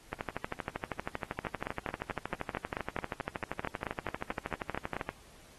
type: two click trains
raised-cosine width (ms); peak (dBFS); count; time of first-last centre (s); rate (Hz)
0.5; -19 / -19; 17 / 64; 1.45-4.966 / 0.13-5.091; 4.55 / 12.7
effects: pink hiss -58 dBFS RMS until 5.58 s + AAC 32 kbps